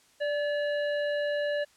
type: harmonic tone with a mistuned harmonic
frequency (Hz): 573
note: D5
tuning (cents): -43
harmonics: 1 / 3 / 5 / 7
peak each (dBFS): -27 / -35 / -43 / -47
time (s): 0.2-1.65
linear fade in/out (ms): 20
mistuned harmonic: 1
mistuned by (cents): +38
effects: white hiss -62 dBFS RMS until 1.76 s + low-pass 9000 Hz 12 dB/octave